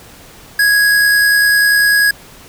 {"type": "tone with amplitude modulation", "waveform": "square", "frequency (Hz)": 1661.2, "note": "G#6", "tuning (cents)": 0, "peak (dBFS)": -8, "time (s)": [0.59, 2.11], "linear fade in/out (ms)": 5, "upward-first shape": "sine", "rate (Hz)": 70.1, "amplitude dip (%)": 25, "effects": ["pink hiss -39 dBFS RMS until 2.48 s"]}